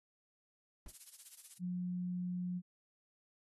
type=noise with exponential decay; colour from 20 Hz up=brown; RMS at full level=-44 dBFS; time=0.86-0.95 s; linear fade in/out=2 ms; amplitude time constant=19 ms
type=noise with tremolo; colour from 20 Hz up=violet; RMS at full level=-46 dBFS; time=0.88-1.58 s; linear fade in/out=5 ms; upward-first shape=sine; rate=16 Hz; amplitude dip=85%
type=tone; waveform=sine; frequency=179.3 Hz; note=F3; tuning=46 cents sharp; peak=-36 dBFS; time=1.59-2.62 s; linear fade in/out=50 ms
effects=low-pass 11000 Hz 12 dB/octave + AAC 32 kbps